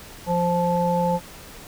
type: harmonic tone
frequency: 174.5 Hz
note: F3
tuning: 1 cent flat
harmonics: 1 / 3 / 5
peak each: -23 / -23 / -23 dBFS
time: 0.26-1.2 s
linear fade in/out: 50 ms
effects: pink hiss -42 dBFS RMS until 1.67 s